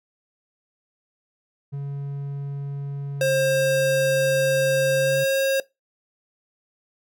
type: tone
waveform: triangle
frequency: 140.6 Hz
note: C#3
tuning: 25 cents sharp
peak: -25 dBFS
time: 1.72-5.25 s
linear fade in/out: 20 ms
type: tone with pitch glide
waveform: square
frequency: 533 to 540.1 Hz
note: C5 to C#5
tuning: +32 to -45 cents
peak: -19 dBFS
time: 3.21-5.6 s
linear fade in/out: 2 ms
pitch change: +23 cents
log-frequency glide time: 5-5.23 s
effects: noise-tail reverb RT60 0.2 s tail -21 dB re dry